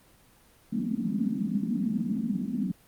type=band-pass noise; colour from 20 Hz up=pink; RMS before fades=-29 dBFS; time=0.72-2.72 s; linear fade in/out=10 ms; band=190 to 250 Hz; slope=48 dB/octave; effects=pink hiss -59 dBFS RMS until 2.87 s + Opus 24 kbps